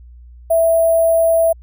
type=tone with sample-and-hold; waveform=sine; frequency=659.3 Hz; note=E5; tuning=in tune; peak=-10 dBFS; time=0.5-1.53 s; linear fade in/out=10 ms; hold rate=11025 Hz; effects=added 60 Hz sine -37 dBFS peak until 1.62 s